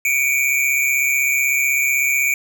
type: tone pair together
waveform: square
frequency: 2267 / 2403 Hz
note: C#7 / D7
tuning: +38 / +39 cents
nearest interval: minor second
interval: 101 cents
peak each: -19 dBFS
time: 0.05-2.34 s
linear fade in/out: 2 ms
effects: none